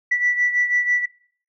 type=beating tone pair; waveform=sine; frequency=1961 / 1967.1 Hz; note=B6 / B6; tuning=-13 / -7 cents; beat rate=6.1 Hz; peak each=-17 / -23 dBFS; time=0.11-1.06 s; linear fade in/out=10 ms; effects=noise-tail reverb RT60 0.5 s tail -20 dB re dry + tanh soft clip ceiling -10 dBFS